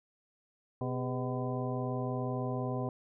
harmonic tone with a mistuned harmonic, 126.1 Hz, B2, 36 cents sharp, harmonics 1 / 2 / 3 / 4 / 5 / 6 / 8, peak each -35 / -38 / -40 / -41 / -42 / -43 / -44 dBFS, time 0.81-2.89 s, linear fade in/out 2 ms, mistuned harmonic 3, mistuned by +99 cents, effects none

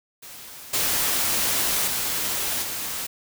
white noise with level steps, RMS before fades -41 / -23 / -26 / -30 dBFS, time 0.22-3.07 s, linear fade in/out 10 ms, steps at 0.73 / 1.87 / 2.62 s, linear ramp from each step 10 ms, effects none

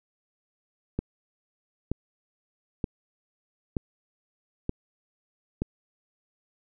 click train, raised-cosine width 3 ms, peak -14 dBFS, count 6, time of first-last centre 0.99-5.62 s, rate 1.08 Hz, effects none

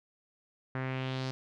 sawtooth tone with low-pass filter sweep, 130.81 Hz, C3, in tune, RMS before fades -35 dBFS, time 0.75-1.31 s, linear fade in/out 0 ms, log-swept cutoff 1700 to 5100 Hz, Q 2.5, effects none

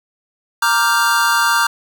square chord, G minor seventh, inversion first, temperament equal, 932.3 / 1174.7 / 1396.9 / 1568 Hz, Bb5 / D6 / F6 / G6, 0 / 0 / 0 / 0 cents, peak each -19 dBFS, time 0.62-1.67 s, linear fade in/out 5 ms, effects none

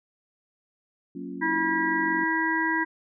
sine chord, Gb major seventh, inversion none, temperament equal, 185 / 233.1 / 277.2 / 349.2 Hz, Gb3 / Bb3 / Db4 / F4, 0 / 0 / 0 / 0 cents, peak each -39 / -40 / -36 / -41 dBFS, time 1.15-2.24 s, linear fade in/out 5 ms
harmonic tone, 323.3 Hz, E4, 34 cents flat, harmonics 1 / 3 / 5 / 6, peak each -28 / -28 / -28 / -28 dBFS, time 1.41-2.85 s, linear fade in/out 20 ms
effects none

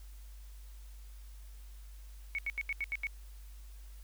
sine tone bursts, 2223 Hz, C#7, 4 cents sharp, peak -32 dBFS, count 7, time 2.35-3.069 s, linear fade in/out 0 ms, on 35 ms, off 79 ms, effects added 50 Hz sine -47 dBFS peak until 4.03 s + white hiss -63 dBFS RMS until 4.03 s

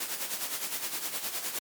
white noise with tremolo, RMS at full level -32 dBFS, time 0-1.59 s, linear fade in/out 5 ms, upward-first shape sine, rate 9.7 Hz, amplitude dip 60%, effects high-pass 200 Hz 12 dB/octave + MP3 96 kbps

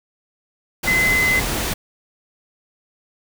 sine tone in noise, 2042 Hz, C7, 43 cents flat, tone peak -15 dBFS, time 0.87-1.4 s, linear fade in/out 10 ms, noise pink, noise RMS -23 dBFS, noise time 0.83-1.74 s, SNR +5 dB, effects none

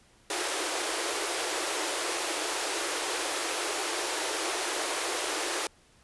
pink high-pass noise, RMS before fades -31 dBFS, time 0.3-5.67 s, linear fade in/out 2 ms, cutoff 310 Hz, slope 96 dB/octave, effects pink hiss -61 dBFS RMS until 6.03 s + resampled to 24000 Hz

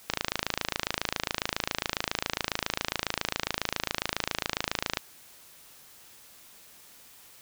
click train, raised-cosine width 0.2 ms, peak -8 dBFS, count 134, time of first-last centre 0.1-4.972 s, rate 27.3 Hz, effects white hiss -53 dBFS RMS until 7.41 s

